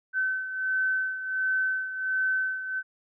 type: beating tone pair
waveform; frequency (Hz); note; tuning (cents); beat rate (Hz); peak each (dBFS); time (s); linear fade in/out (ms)
sine; 1527 / 1528.4; G6 / G6; -46 / -44; 1.4; -26 / -32; 0.13-2.83; 50
effects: none